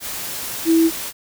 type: tone in noise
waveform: sine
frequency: 327.8 Hz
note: E4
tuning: 10 cents flat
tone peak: -11 dBFS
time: 0.65-0.91 s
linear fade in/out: 50 ms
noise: white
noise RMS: -28 dBFS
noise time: 0-1.13 s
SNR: +14 dB
effects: none